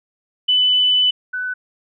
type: tone pair in turn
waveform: sine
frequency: 2997 / 1498.5 Hz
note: F#7 / F#6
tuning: +22 / +22 cents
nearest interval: octave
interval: 1200 cents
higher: first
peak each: -12 / -21 dBFS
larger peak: first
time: 0.48-1.11 / 1.33-1.54 s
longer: first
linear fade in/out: 10 ms
effects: none